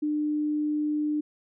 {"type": "tone", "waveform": "sine", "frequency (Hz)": 300, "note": "D4", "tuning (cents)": 37, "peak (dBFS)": -24, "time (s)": [0.02, 1.21], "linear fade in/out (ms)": 10, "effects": []}